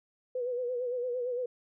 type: tone with vibrato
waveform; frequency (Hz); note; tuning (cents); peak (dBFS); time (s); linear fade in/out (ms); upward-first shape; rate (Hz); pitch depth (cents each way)
sine; 493.9; B4; 0; -30; 0.35-1.46; 5; sine; 8.8; 59
effects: none